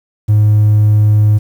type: tone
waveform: triangle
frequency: 105.7 Hz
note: G#2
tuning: 31 cents sharp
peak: -3 dBFS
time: 0.28-1.39 s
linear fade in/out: 20 ms
effects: tanh soft clip ceiling -1 dBFS + 7-bit